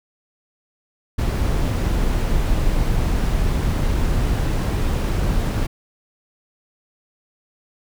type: noise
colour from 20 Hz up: brown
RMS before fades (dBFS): -19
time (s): 1.18-5.67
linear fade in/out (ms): 10
effects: none